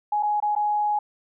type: tone with dropouts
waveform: sine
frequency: 836 Hz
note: G#5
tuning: 11 cents sharp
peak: -20 dBFS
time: 0.12-0.99 s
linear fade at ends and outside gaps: 5 ms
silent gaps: 0.227-0.231 / 0.402-0.424 / 0.552-0.562 s
effects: none